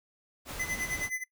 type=noise; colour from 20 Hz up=pink; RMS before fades=-40 dBFS; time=0.45-1.1 s; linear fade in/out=50 ms
type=tone with tremolo; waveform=square; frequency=2022 Hz; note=B6; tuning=40 cents sharp; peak=-30 dBFS; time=0.59-1.24 s; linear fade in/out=10 ms; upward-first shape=sine; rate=9.5 Hz; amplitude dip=85%
effects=noise-tail reverb RT60 0.1 s tail -20 dB re dry